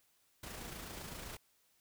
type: noise with amplitude modulation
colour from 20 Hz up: pink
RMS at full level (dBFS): -45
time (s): 0.43-1.37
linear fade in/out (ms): 5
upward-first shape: sine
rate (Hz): 27.8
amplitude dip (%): 40
effects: white hiss -73 dBFS RMS until 1.8 s